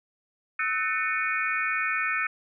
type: tone cluster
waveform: sine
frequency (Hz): 1300 / 1500 / 1798 / 2220 / 2461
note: E6 / F#6 / A6 / C#7 / D#7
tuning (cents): -24 / +23 / +37 / +2 / -20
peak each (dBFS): -31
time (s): 0.59-2.27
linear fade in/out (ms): 5
effects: none